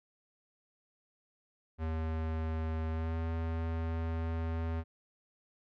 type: tone with pitch glide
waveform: square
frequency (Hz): 80 to 81.96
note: D#2 to E2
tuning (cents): +49 to -9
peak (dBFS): -33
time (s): 1.78-4.84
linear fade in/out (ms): 50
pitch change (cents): +42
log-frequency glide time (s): 2.9-3.17
effects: low-pass 2000 Hz 12 dB/octave